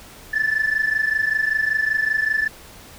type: tone pair together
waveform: sine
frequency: 1735 / 1760.2 Hz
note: A6 / A6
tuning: -25 / 0 cents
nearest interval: unison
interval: 25 cents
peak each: -20 / -19 dBFS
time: 0.33-2.48 s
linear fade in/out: 10 ms
effects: tanh soft clip ceiling -13 dBFS + pink hiss -43 dBFS RMS until 2.98 s